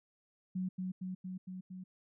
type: tone with echo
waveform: sine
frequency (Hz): 185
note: F#3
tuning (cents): 0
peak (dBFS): -33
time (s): 0.55-0.69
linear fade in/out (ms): 10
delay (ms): 230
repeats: 5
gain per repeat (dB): -2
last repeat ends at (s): 1.84
effects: none